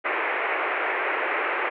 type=band-pass noise; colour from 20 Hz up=white; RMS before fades=-26 dBFS; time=0.04-1.7 s; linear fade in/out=20 ms; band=340 to 2400 Hz; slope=48 dB/octave; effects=none